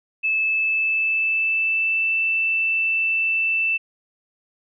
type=tone with pitch glide; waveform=sine; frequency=2615 to 2656 Hz; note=E7 to E7; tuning=-15 to +12 cents; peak=-18 dBFS; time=0.23-3.78 s; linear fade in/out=20 ms; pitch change=+27 cents; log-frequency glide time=0.42-2.15 s; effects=none